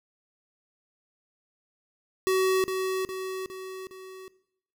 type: tone with echo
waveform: square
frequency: 377 Hz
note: F#4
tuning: 32 cents sharp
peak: -22 dBFS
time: 2.27-2.64 s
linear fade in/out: 0 ms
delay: 410 ms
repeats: 4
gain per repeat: -5 dB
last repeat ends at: 4.28 s
effects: noise-tail reverb RT60 0.7 s tail -18 dB re dry